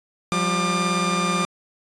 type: tone cluster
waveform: sawtooth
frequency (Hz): 177.3 / 195.7 / 1197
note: F3 / G3 / D6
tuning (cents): +26 / -3 / +33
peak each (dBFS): -20 / -24 / -19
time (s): 0.32-1.45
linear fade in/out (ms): 0
effects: resampled to 22050 Hz